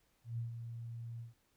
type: tone with ADSR envelope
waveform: sine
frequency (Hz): 116.54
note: A#2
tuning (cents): 0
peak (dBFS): -35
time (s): 0.24-1.34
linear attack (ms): 140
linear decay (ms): 130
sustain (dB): -7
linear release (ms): 140
effects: pink hiss -75 dBFS RMS until 1.56 s